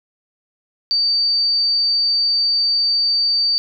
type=tone; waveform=sine; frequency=4613 Hz; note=D8; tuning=32 cents flat; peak=-14 dBFS; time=0.91-3.58 s; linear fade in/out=0 ms; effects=none